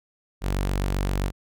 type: tone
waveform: sawtooth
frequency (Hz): 47.61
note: G1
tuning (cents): -50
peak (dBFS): -19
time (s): 0.41-1.32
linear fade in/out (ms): 50
effects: none